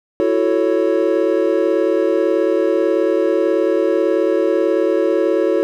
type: chord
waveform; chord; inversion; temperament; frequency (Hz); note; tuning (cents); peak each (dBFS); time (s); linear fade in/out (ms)
triangle; F# minor seventh; third; equal with one note detuned; 331.7 / 370 / 440 / 554.4; E4 / F#4 / A4 / C#5; +11 / 0 / 0 / 0; -17; 0.2-5.63; 0
effects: none